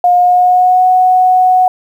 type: tone with pitch glide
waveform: sine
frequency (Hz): 713 to 738.1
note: F5 to F#5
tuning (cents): +36 to -4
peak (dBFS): -5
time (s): 0.04-1.68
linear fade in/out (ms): 2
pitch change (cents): +60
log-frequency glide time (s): 0.14-0.85
effects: 7-bit